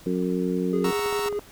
harmonic tone, 90.9 Hz, F#2, 30 cents flat, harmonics 2 / 3 / 4 / 5, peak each -26 / -28 / -29 / -30 dBFS, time 0.06-0.91 s, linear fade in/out 5 ms
triangle tone with tremolo, 411.6 Hz, G#4, 16 cents flat, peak -22 dBFS, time 0.73-1.39 s, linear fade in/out 2 ms, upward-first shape sine, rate 9.7 Hz, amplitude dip 30%
sawtooth chord, F# dominant seventh, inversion none, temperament equal, 740 / 932.3 / 1108.7 / 1318.5 Hz, F#5 / A#5 / C#6 / E6, 0 / 0 / 0 / 0 cents, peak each -34 / -28 / -31 / -29 dBFS, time 0.84-1.29 s, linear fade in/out 5 ms
click train, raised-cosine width 1 ms, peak -22 dBFS, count 9, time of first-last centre 0.86-1.393 s, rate 15 Hz
effects pink hiss -49 dBFS RMS until 1.51 s

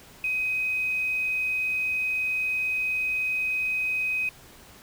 sine tone with quantisation, 2518 Hz, D#7, 20 cents sharp, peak -24 dBFS, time 0.24-4.29 s, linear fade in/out 2 ms, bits 8, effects pink hiss -50 dBFS RMS until 4.82 s

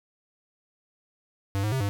square tone with pitch steps, 98.7 / 106.3 / 132.7 / 100.8 Hz, G2 / G#2 / C3 / G2, +12 / +41 / +25 / +49 cents, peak -25 dBFS, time 1.55-1.89 s, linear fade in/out 0 ms, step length 85 ms, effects none

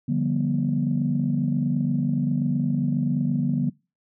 sine chord, G dominant seventh, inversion second, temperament equal with one note detuned, 146.83 / 174.61 / 196 / 241.7 Hz, D3 / F3 / G3 / B3, 0 / 0 / 0 / -37 cents, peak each -24 / -28 / -29 / -24 dBFS, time 0.08-3.7 s, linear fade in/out 10 ms, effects noise-tail reverb RT60 0.3 s tail -25 dB re dry + tanh soft clip ceiling -12 dBFS

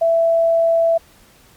sine tone, 664 Hz, E5, 12 cents sharp, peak -12 dBFS, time 0.01-0.98 s, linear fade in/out 10 ms, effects pink hiss -50 dBFS RMS until 1.56 s + Opus 48 kbps

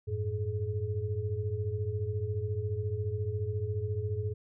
sine tone cluster, 93.3 / 107.6 / 424.8 Hz, F#2 / A2 / G#4, +15 / -38 / +39 cents, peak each -34 / -33 / -37 dBFS, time 0.07-4.34 s, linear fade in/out 20 ms, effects none

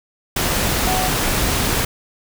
sine tone in noise, 744 Hz, F#5, 9 cents sharp, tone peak -21 dBFS, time 0.87-1.09 s, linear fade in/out 5 ms, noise pink, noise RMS -19 dBFS, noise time 0.36-1.85 s, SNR -5 dB, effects none

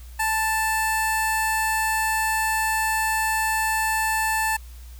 15% pulse tone with notch filter, 880 Hz, A5, in tune, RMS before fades -23 dBFS, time 0.19-4.57 s, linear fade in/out 10 ms, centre 3400 Hz, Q 1.3, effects added 60 Hz sine -38 dBFS peak until 4.99 s + white hiss -52 dBFS RMS until 4.99 s

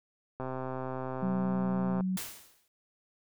click train, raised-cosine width 1 ms, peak -23 dBFS, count 210, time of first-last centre 0.4-2.008 s, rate 130 Hz
sine tone with pitch glide, 189 to 186.51 Hz, F#3 to F#3, +37 to +14 cents, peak -28 dBFS, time 1.22-2.17 s, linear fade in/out 10 ms, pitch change -23 cents, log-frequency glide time 1.62-2.03 s
white noise with exponential decay, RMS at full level -35 dBFS, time 2.17-2.68 s, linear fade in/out 2 ms, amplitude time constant 110 ms
effects none

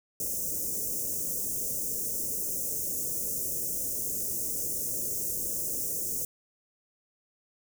white band-stop noise, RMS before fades -32 dBFS, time 0.2-6.25 s, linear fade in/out 2 ms, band 570 to 6000 Hz, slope 48 dB/octave, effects none

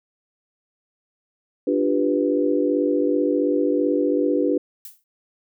sine chord, G dominant seventh, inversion second, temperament equal, 293.7 / 349.2 / 392 / 493.9 Hz, D4 / F4 / G4 / B4, 0 / 0 / 0 / 0 cents, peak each -21 / -25 / -24 / -23 dBFS, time 1.67-4.58 s, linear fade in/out 5 ms
violet noise with exponential decay, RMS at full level -34 dBFS, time 4.85-5.04 s, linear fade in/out 1 ms, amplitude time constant 40 ms
effects none

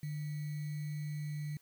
sine tone with sample-and-hold, 149.9 Hz, D3, 36 cents sharp, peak -36 dBFS, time 0.03-1.57 s, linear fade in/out 2 ms, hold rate 2100 Hz, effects white hiss -68 dBFS RMS until 1.61 s

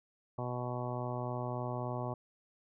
harmonic tone, 123.47 Hz, B2, in tune, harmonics 1 / 2 / 3 / 4 / 5 / 6 / 7 / 8 / 9, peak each -38 / -44 / -44 / -47 / -42 / -46 / -45 / -48 / -47 dBFS, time 0.38-2.14 s, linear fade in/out 5 ms, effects none

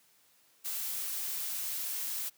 blue noise, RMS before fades -36 dBFS, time 0.64-2.3 s, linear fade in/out 20 ms, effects white hiss -66 dBFS RMS until 2.37 s + high-pass 100 Hz 12 dB/octave

